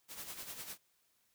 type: noise with tremolo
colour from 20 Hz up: white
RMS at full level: -44 dBFS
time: 0.08-0.78 s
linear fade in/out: 50 ms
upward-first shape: sine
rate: 10 Hz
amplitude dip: 60%
effects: white hiss -75 dBFS RMS until 1.34 s